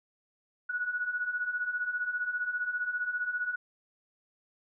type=beating tone pair; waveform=sine; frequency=1455 / 1470 Hz; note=F#6 / F#6; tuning=-29 / -12 cents; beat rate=15 Hz; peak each=-36 / -31 dBFS; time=0.69-3.56 s; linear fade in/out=10 ms; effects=none